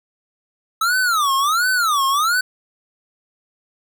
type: tone with vibrato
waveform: square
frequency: 1278 Hz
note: D#6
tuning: 46 cents sharp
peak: -16 dBFS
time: 0.81-2.41 s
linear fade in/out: 5 ms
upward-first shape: sine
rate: 1.4 Hz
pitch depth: 300 cents each way
effects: none